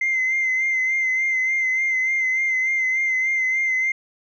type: tone with vibrato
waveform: sine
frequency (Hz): 2075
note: C7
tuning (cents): -15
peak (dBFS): -17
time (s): 0.01-3.92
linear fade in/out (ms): 5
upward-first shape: sine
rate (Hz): 3.4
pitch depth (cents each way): 33
effects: tanh soft clip ceiling -15 dBFS